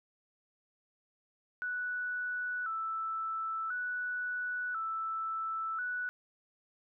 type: tone with vibrato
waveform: sine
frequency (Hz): 1396.9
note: F6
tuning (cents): 0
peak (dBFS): -33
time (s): 1.62-6.09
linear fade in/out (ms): 0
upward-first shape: square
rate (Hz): 0.48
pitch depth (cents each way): 98
effects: none